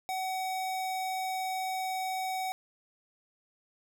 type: tone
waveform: square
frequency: 753 Hz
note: F#5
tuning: 30 cents sharp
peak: -32 dBFS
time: 0.09-2.52 s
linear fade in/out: 0 ms
effects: none